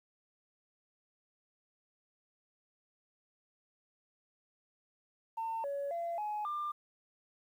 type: tone with pitch steps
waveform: sine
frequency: 903 / 563 / 682 / 842 / 1194 Hz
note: A5 / C#5 / F5 / G#5 / D6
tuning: +45 / +27 / -41 / +24 / +28 cents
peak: -33 dBFS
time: 5.37-6.72 s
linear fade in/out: 10 ms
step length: 270 ms
effects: tanh soft clip ceiling -31 dBFS + 11-bit